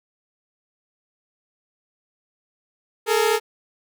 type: tone pair together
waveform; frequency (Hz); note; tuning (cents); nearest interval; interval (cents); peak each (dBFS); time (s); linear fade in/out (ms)
sawtooth; 422 / 456.8; G#4 / A#4; +28 / -35; minor second; 137; -16; 3.06-3.4; 50
effects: none